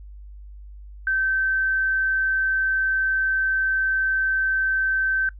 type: tone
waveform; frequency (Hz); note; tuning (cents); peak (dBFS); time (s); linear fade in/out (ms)
sine; 1547; G6; -23; -19; 1.07-5.29; 2
effects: noise-tail reverb RT60 0.1 s tail -21 dB re dry + added 50 Hz sine -38 dBFS peak until 5.39 s